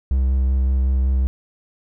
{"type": "tone with vibrato", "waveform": "triangle", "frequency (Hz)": 65.41, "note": "C2", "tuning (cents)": 0, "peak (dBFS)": -13, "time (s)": [0.11, 1.27], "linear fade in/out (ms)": 0, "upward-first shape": "sine", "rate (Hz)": 5.3, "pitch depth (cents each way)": 17, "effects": []}